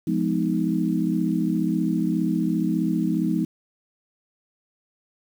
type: chord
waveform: sine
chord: F half-diminished seventh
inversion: none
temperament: just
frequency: 174.61 / 209.5 / 251.4 / 314.3 Hz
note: F3 / Ab3 / Cb4 / Eb4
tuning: 0 / +15 / +31 / +18 cents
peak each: -25 / -26 / -27 / -25 dBFS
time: 0.07-3.45 s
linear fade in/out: 5 ms
effects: 8-bit